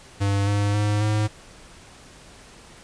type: tone with pitch steps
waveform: square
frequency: 99.9 / 102.06 / 104.26 / 106.51 Hz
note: G2 / G#2 / G#2 / G#2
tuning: +33 / -30 / +7 / +44 cents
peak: -20 dBFS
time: 0.2-1.28 s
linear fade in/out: 20 ms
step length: 270 ms
effects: pink hiss -47 dBFS RMS until 2.83 s + resampled to 22050 Hz